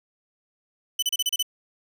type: tone bursts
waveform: sawtooth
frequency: 3000 Hz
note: F#7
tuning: 23 cents sharp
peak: -18 dBFS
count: 7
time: 0.99-1.427 s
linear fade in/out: 5 ms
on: 35 ms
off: 32 ms
effects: none